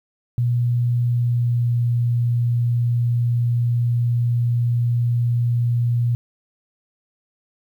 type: tone with pitch glide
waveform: sine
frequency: 120.8 to 119.55 Hz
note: B2 to A#2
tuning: -38 to +44 cents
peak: -16 dBFS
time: 0.38-6.15 s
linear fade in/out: 0 ms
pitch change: -18 cents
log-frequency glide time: 1.01-1.76 s
effects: 9-bit